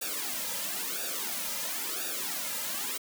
white noise with flanger, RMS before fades -34 dBFS, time 0.01-2.98 s, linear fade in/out 10 ms, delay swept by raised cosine 0.95 to 2.75 ms, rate 0.98 Hz, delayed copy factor -0.95, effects high-pass 200 Hz 12 dB/octave

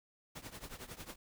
pink noise with tremolo, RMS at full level -45 dBFS, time 0.35-1.16 s, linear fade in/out 10 ms, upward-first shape triangle, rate 11 Hz, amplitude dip 90%, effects none

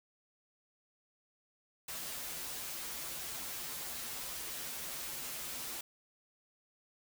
white noise with comb filter, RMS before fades -42 dBFS, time 1.88-5.81 s, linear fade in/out 5 ms, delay 10 ms, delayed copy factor -0.85, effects none

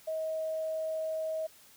sine tone with quantisation, 635 Hz, D#5, 35 cents sharp, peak -31 dBFS, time 0.07-1.47 s, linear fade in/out 10 ms, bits 10, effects white hiss -58 dBFS RMS until 1.76 s

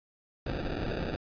pink noise with sample-and-hold, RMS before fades -33 dBFS, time 0.46-1.16 s, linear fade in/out 2 ms, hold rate 1050 Hz, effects resampled to 11025 Hz

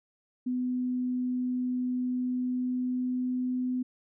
sine tone with pitch glide, 250.7 to 252.3 Hz, B3 to B3, +26 to +37 cents, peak -27 dBFS, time 0.46-3.83 s, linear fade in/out 10 ms, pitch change +11 cents, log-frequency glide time 2.13-3.55 s, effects none

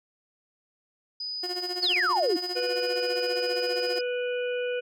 sine tone, 4978 Hz, D#8, in tune, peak -31 dBFS, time 1.2-4.01 s, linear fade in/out 5 ms
30% pulse tone with tremolo, 359.5 Hz, F#4, 50 cents flat, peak -28 dBFS, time 1.43-3.99 s, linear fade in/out 5 ms, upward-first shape sine, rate 15 Hz, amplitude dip 80%
sine exponential sweep, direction down, 4767 to 303.1 Hz, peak -22 dBFS, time 1.82-2.37 s, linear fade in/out 10 ms
harmonic tone, 492.3 Hz, B4, 6 cents flat, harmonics 1 / 3 / 5 / 6, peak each -27 / -37 / -39 / -42 dBFS, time 2.55-4.81 s, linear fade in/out 20 ms
effects none

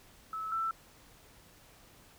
sine tone pair in turn, 1302 / 1330.1 Hz, E6 / E6, -22 / +15 cents, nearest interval unison, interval 37 cents, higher second, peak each -35 / -30 dBFS, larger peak second, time 0.33-0.52 / 0.52-0.71 s, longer neither, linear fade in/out 2 ms, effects pink hiss -59 dBFS RMS until 2.18 s

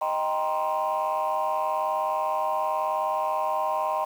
sine chord, C minor seventh, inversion first, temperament equal with one note detuned, 622.3 / 784 / 947.5 / 1046.5 Hz, Eb5 / G5 / Bb5 / C6, 0 / 0 / +28 / 0 cents, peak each -28 dBFS, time 0.01-4.05 s, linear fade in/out 10 ms, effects tanh soft clip ceiling -18 dBFS + 8-bit

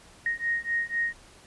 sine beating tone pair, 1864.7 / 1868.7 Hz, A#6 / A#6, 0 / +4 cents, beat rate 4 Hz, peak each -29 dBFS, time 0.26-1.13 s, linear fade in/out 2 ms, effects pink hiss -53 dBFS RMS until 1.46 s + resampled to 24000 Hz

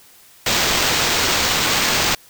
white noise with sample-and-hold, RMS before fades -18 dBFS, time 0.46-2.15 s, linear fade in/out 5 ms, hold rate 11025 Hz, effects white hiss -48 dBFS RMS until 2.29 s

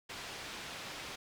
white low-pass noise, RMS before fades -45 dBFS, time 0.09-1.16 s, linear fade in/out 10 ms, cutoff 3900 Hz, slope 12 dB/octave, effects none

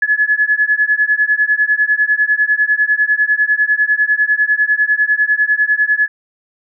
sine beating tone pair, 1700 / 1710 Hz, G#6 / A6, +40 / -50 cents, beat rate 10 Hz, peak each -14 / -14 dBFS, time 0.02-6.08 s, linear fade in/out 5 ms, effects none

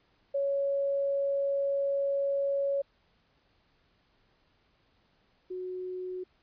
sine tone pair in turn, 557 / 367.2 Hz, C#5 / F#4, +8 / -13 cents, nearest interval perfect fifth, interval 721 cents, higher first, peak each -26 / -34 dBFS, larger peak first, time 0.34-2.82 / 5.5-6.24 s, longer first, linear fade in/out 10 ms, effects pink hiss -69 dBFS RMS until 6.42 s + resampled to 11025 Hz

